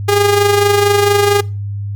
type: tone with amplitude modulation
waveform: sawtooth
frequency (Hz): 407.4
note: G#4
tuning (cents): -33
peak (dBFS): -4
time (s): 0.08-1.41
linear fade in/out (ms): 10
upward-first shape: sine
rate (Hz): 24.4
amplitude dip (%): 50
effects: noise-tail reverb RT60 0.3 s tail -22 dB re dry + added 101 Hz sine -19 dBFS peak until 1.95 s